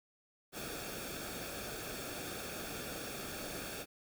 pink noise with comb filter, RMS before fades -43 dBFS, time 0.52-3.86 s, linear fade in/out 50 ms, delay 1 ms, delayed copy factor -0.65, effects none

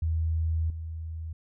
sine tone with level steps, 80.8 Hz, E2, 34 cents flat, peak -24 / -33 dBFS, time 0.02-1.33 s, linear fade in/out 5 ms, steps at 0.7 s, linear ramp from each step 2 ms, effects none

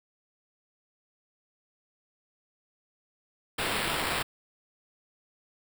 violet noise with sample-and-hold, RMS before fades -30 dBFS, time 3.58-4.23 s, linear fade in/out 10 ms, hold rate 6300 Hz, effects none

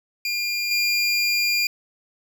25% pulse tone with level steps, 2400 Hz, D7, 37 cents sharp, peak -19 / -15 dBFS, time 0.25-1.67 s, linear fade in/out 2 ms, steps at 0.71 s, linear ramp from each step 2 ms, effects none

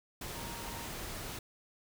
sine tone in noise, 932.3 Hz, A#5, in tune, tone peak -48 dBFS, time 0.35-0.86 s, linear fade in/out 5 ms, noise pink, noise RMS -42 dBFS, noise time 0.21-1.39 s, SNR -9 dB, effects none

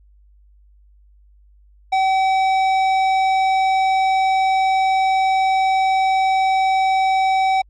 triangle tone with tanh clipping, 764 Hz, G5, 45 cents flat, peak -16 dBFS, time 1.92-7.62 s, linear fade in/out 10 ms, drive 16 dB, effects added 50 Hz sine -48 dBFS peak until 7.69 s + Opus 48 kbps

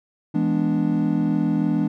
triangle chord, E dominant seventh, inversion none, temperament equal, 164.81 / 207.7 / 246.9 / 293.7 Hz, E3 / G#3 / B3 / D4, 0 / 0 / 0 / 0 cents, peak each -22 / -22 / -23 / -21 dBFS, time 0.34-1.88 s, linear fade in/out 10 ms, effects none

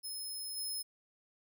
15% pulse tone with level steps, 5170 Hz, E8, 34 cents flat, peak -34 / -31 dBFS, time 0.03-0.83 s, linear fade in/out 20 ms, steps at 0.56 s, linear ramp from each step 20 ms, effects none

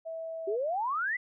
sine tone, 652 Hz, E5, 19 cents flat, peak -35 dBFS, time 0.05-0.57 s, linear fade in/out 20 ms
sine exponential sweep, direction up, 378.6 to 2051 Hz, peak -28 dBFS, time 0.47-1.17 s, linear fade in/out 10 ms
effects none

